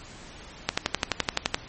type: click train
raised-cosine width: 0.2 ms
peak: -4 dBFS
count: 11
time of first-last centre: 0.69-1.545 s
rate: 11.7 Hz
effects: pink hiss -45 dBFS RMS until 1.68 s + MP3 32 kbps